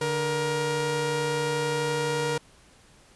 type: tone pair together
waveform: sawtooth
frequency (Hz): 146.83 / 472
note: D3 / A#4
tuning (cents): 0 / +22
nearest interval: octave + minor sixth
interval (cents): 2022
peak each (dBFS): -27 / -22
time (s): 0.01-2.38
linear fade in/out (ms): 5
effects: pink hiss -56 dBFS RMS until 3.15 s + resampled to 24000 Hz